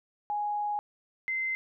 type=tone pair in turn; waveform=sine; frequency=830.6 / 2071 Hz; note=G#5 / C7; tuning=0 / -18 cents; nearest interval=octave + major third; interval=1582 cents; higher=second; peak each=-28 dBFS; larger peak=neither; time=0.3-0.79 / 1.28-1.55 s; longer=first; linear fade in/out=0 ms; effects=none